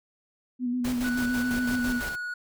sine tone with vibrato, 246.9 Hz, B3, in tune, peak -25 dBFS, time 0.59-2.02 s, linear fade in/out 50 ms, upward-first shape square, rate 7.1 Hz, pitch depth 28 cents each way
pink noise with tremolo, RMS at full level -35 dBFS, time 0.84-2.16 s, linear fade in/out 10 ms, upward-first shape square, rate 6 Hz, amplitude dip 50%
triangle tone with pitch glide, 1480 to 1457.9 Hz, F#6 to F#6, 0 to -26 cents, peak -29 dBFS, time 1.04-2.34 s, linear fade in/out 5 ms, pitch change -26 cents, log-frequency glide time 1.71-2.16 s
effects none

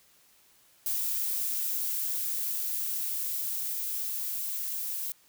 violet noise with level ramp, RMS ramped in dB -30 to -34 dBFS, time 0.86-5.12 s, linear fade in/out 0 ms, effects white hiss -62 dBFS RMS until 5.28 s

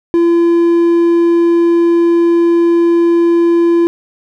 triangle tone, 340 Hz, F4, 46 cents flat, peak -5 dBFS, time 0.14-3.87 s, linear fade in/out 0 ms, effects none

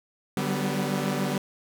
sawtooth chord, G major seventh, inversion second, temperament equal with one note detuned, 146.83 / 188.99 / 196 / 246.9 Hz, D3 / F#3 / G3 / B3, 0 / +37 / 0 / 0 cents, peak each -27 dBFS, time 0.37-1.38 s, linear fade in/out 2 ms, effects none

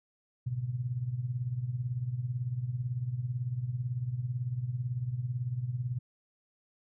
sine tone with tremolo, 123.47 Hz, B2, in tune, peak -27 dBFS, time 0.46-5.99 s, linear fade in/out 10 ms, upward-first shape triangle, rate 18 Hz, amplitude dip 80%, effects none

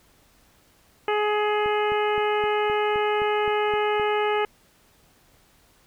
harmonic tone, 420 Hz, G#4, 19 cents sharp, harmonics 1 / 2 / 3 / 4 / 5 / 6 / 7, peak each -23 / -26 / -30 / -34 / -33 / -36 / -36 dBFS, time 1.08-4.45 s, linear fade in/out 2 ms
click train, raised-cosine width 3 ms, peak -26 dBFS, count 10, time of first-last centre 1.66-3.998 s, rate 3.85 Hz
effects pink hiss -59 dBFS RMS until 5.86 s

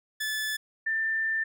sawtooth / sine tone pair in turn, 1735 / 1784.8 Hz, A6 / A6, -25 / +24 cents, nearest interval unison, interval 49 cents, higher second, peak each -25 dBFS, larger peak neither, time 0.2-0.57 / 0.86-1.44 s, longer second, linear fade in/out 10 ms, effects none

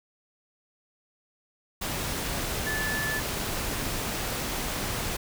sine tone in noise, 1740 Hz, A6, 20 cents flat, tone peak -29 dBFS, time 2.66-3.2 s, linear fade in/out 10 ms, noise pink, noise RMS -31 dBFS, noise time 1.81-5.17 s, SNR -1 dB, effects none

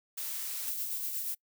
blue noise, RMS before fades -37 dBFS, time 0.17-0.7 s, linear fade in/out 10 ms
violet noise with tremolo, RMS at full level -34 dBFS, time 0.67-1.35 s, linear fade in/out 10 ms, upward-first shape sine, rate 8.4 Hz, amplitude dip 35%
effects noise-tail reverb RT60 0.1 s tail -25 dB re dry

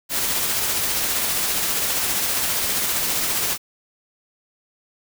white noise with tremolo, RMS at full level -21 dBFS, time 0.09-3.58 s, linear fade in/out 50 ms, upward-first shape triangle, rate 15 Hz, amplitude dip 30%, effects none

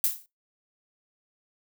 violet noise with exponential decay, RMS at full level -20 dBFS, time 0.04-0.26 s, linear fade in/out 1 ms, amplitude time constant 46 ms, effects noise-tail reverb RT60 0.2 s tail -20 dB re dry

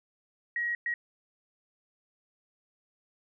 sine tone bursts at uneven times, 1899 Hz, A#6, 32 cents sharp, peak -28 dBFS, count 2, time 0.56-0.75 / 0.86-0.94 s, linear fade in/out 2 ms, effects none

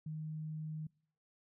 sine tone, 155.56 Hz, D#3, in tune, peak -39 dBFS, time 0.06-0.87 s, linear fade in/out 5 ms, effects noise-tail reverb RT60 0.6 s tail -26 dB re dry

